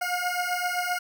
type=beating tone pair; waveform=20% pulse; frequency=713 / 720.7 Hz; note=F5 / F#5; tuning=+36 / -46 cents; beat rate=7.7 Hz; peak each=-24 dBFS; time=0.01-0.99 s; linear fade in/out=10 ms; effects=none